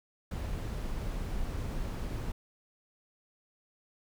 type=noise; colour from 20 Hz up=brown; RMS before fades=-35 dBFS; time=0.31-2.32 s; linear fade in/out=5 ms; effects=none